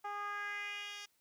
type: tone with band-pass filter sweep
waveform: 10% pulse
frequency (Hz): 409.6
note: G#4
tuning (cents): -24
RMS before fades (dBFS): -42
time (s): 0.04-1.06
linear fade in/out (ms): 10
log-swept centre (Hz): 890 to 4300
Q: 2.7
effects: white hiss -75 dBFS RMS until 1.2 s

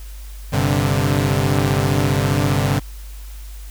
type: chord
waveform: sawtooth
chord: G suspended fourth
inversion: none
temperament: equal with one note detuned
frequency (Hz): 98 / 130.81 / 145.82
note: G2 / C3 / D3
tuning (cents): 0 / 0 / -12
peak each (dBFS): -16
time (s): 0.52-2.8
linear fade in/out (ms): 20
effects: added 50 Hz sine -31 dBFS peak until 3.7 s + white hiss -45 dBFS RMS until 3.7 s

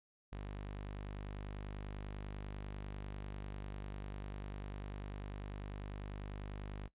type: tone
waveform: sawtooth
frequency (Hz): 50.1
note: G1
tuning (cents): +38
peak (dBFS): -39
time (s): 0.32-6.88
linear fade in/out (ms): 10
effects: noise-tail reverb RT60 0.1 s tail -17 dB re dry + resampled to 8000 Hz

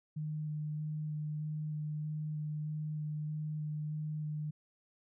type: tone with vibrato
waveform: sine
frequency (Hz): 152.3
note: D#3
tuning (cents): -37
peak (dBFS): -35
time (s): 0.16-4.51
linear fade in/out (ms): 10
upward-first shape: square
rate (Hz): 1.6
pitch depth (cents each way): 9
effects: none

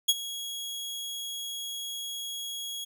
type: tone with ADSR envelope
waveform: sawtooth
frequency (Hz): 3319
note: G#7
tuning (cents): -2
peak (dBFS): -14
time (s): 0.08-2.85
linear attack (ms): 13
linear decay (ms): 38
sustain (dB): -17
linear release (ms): 14
effects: none

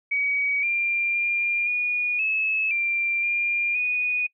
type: tone with pitch steps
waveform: sine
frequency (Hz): 2264 / 2384 / 2398 / 2449 / 2594 / 2370 / 2400 / 2472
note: C#7 / D7 / D7 / D#7 / E7 / D7 / D7 / D#7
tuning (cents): +36 / +25 / +36 / -28 / -28 / +15 / +37 / -12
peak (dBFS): -21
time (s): 0.11-4.27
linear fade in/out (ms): 10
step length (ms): 520
effects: noise-tail reverb RT60 0.1 s tail -26 dB re dry

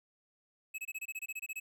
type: tone bursts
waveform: square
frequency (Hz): 2579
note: E7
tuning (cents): -39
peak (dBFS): -38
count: 13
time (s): 0.74-1.6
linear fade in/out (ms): 10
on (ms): 44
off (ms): 24
effects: none

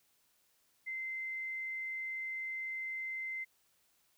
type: tone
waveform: sine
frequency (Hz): 2074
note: C7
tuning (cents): -16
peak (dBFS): -37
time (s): 0.86-3.45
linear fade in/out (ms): 20
effects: white hiss -73 dBFS RMS until 4.17 s

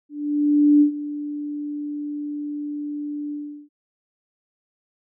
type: tone with ADSR envelope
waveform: sine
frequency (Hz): 293.7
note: D4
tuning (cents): 0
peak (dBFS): -10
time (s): 0.09-3.69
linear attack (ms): 720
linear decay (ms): 100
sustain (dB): -16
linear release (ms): 370
effects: none

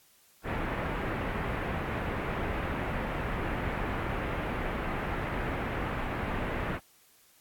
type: low-pass noise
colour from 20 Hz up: pink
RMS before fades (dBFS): -33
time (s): 0.43-6.8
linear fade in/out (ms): 50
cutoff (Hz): 2300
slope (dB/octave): 24
effects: white hiss -62 dBFS RMS until 7.4 s + AAC 64 kbps

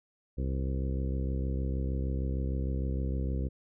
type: harmonic tone with a mistuned harmonic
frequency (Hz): 66.5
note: C2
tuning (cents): +29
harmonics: 1 / 2 / 3 / 4 / 5 / 6 / 7 / 8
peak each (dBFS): -30 / -36 / -40 / -42 / -44 / -46 / -47 / -48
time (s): 0.37-3.49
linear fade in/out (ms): 20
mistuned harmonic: 8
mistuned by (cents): -36
effects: none

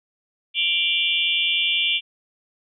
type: tone cluster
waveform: sine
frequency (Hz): 2359 / 2778 / 2948 / 3208 / 3469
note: D7 / F7 / F#7 / G7 / A7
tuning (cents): +7 / -10 / -7 / +39 / -25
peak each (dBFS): -25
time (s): 0.54-2.01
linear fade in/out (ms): 50
effects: none

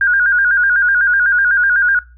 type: tone with vibrato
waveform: sine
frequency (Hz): 1527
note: G6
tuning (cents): -46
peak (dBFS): -10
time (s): 0.01-1.99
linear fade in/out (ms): 2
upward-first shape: square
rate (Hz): 8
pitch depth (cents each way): 78
effects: noise-tail reverb RT60 0.3 s tail -21 dB re dry + added 60 Hz sine -40 dBFS peak until 2.17 s

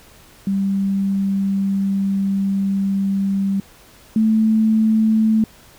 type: tone pair in turn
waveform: sine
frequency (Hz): 196 / 219.3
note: G3 / A3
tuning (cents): 0 / -6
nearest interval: major second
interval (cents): 194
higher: second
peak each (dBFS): -16 / -12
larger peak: second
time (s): 0.47-3.6 / 4.16-5.44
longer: first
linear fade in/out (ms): 2
effects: pink hiss -47 dBFS RMS until 5.78 s

